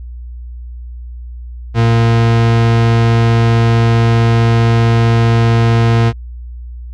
40% pulse tone, 115.4 Hz, A#2, 17 cents flat, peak -7 dBFS, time 1.74-6.13 s, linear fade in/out 50 ms, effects added 60 Hz sine -25 dBFS peak until 6.93 s + low-pass 4000 Hz 12 dB/octave

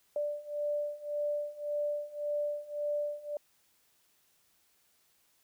sine beating tone pair, 587.3 / 589.1 Hz, D5 / D5, 0 / +5 cents, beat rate 1.8 Hz, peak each -36 / -34 dBFS, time 0.16-3.37 s, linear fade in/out 2 ms, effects white hiss -70 dBFS RMS until 5.43 s

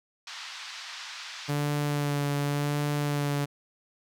white band-pass noise, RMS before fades -41 dBFS, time 0.27-1.5 s, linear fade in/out 2 ms, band 920 to 5200 Hz, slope 24 dB/octave
sawtooth tone with vibrato, 144.9 Hz, D3, 23 cents flat, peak -22 dBFS, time 1.48-3.46 s, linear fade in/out 20 ms, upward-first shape sine, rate 0.89 Hz, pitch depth 19 cents each way
effects none

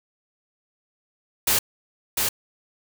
white noise with echo, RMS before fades -20 dBFS, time 1.47-1.59 s, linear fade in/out 5 ms, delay 700 ms, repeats 1, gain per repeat -3 dB, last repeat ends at 2.29 s, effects none

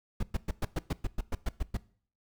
brown noise bursts, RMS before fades -29 dBFS, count 12, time 0.2-1.77 s, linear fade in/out 5 ms, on 30 ms, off 110 ms, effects noise-tail reverb RT60 0.5 s tail -20 dB re dry

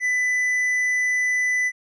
sine tone with tanh clipping, 1996 Hz, B6, 18 cents sharp, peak -20 dBFS, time 0-1.72 s, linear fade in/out 50 ms, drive 6 dB, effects none

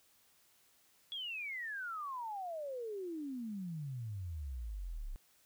sine exponential sweep, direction down, 3400 to 31.3 Hz, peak -39 dBFS, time 1.12-5.16 s, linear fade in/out 0 ms, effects white hiss -69 dBFS RMS until 5.45 s

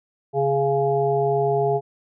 harmonic tone with a mistuned harmonic, 138.59 Hz, C#3, in tune, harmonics 1 / 3 / 5 / 6, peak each -26 / -20 / -23 / -29 dBFS, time 0.33-1.81 s, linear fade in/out 50 ms, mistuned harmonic 6, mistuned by +18 cents, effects none

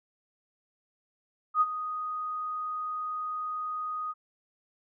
sine tone with ADSR envelope, 1244.5 Hz, D#6, in tune, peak -18 dBFS, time 1.54-4.14 s, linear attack 71 ms, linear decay 38 ms, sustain -13 dB, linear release 36 ms, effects none

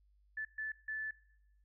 sine tone bursts at uneven times, 1745 Hz, A6, 15 cents flat, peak -37 dBFS, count 3, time 0.37-0.45 / 0.58-0.72 / 0.88-1.11 s, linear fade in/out 5 ms, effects noise-tail reverb RT60 0.8 s tail -20 dB re dry + added 50 Hz sine -66 dBFS peak until 1.64 s

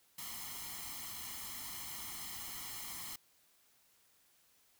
white noise with comb filter, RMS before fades -45 dBFS, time 0.18-3.16 s, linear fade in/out 5 ms, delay 0.96 ms, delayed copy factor +0.75, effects white hiss -70 dBFS RMS until 4.79 s

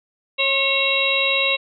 harmonic tone with a mistuned harmonic, 547 Hz, C#5, 23 cents flat, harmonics 1 / 2 / 4 / 5 / 6 / 7, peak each -25 / -29 / -24 / -20 / -32 / -22 dBFS, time 0.38-1.57 s, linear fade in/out 20 ms, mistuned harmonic 2, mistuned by -25 cents, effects none

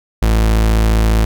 40% pulse tone, 54.8 Hz, A1, 6 cents flat, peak -9 dBFS, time 0.22-1.25 s, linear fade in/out 5 ms, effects none

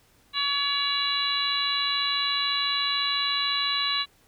harmonic tone, 566 Hz, C#5, 36 cents sharp, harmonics 2 / 3 / 4 / 5 / 6 / 7, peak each -31 / -35 / -34 / -31 / -34 / -26 dBFS, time 0.33-4.06 s, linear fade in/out 50 ms, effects pink hiss -61 dBFS RMS until 4.27 s

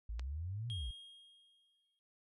sine exponential two-way sweep, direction up then down, 51.8 to 123.47 to 51.8 Hz, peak -39 dBFS, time 0.09-0.91 s, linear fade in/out 5 ms, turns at 0.69 s
click, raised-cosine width 0.2 ms, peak -30 dBFS, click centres 0.195 s
triangle tone with exponential decay, 3251 Hz, G#7, 38 cents flat, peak -40 dBFS, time 0.7-1.99 s, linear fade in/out 0 ms, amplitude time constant 280 ms
effects noise-tail reverb RT60 0.1 s tail -22 dB re dry + resampled to 32000 Hz

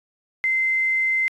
sine tone with quantisation, 2073 Hz, C7, 17 cents flat, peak -18 dBFS, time 0.44-1.28 s, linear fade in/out 0 ms, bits 8, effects resampled to 24000 Hz

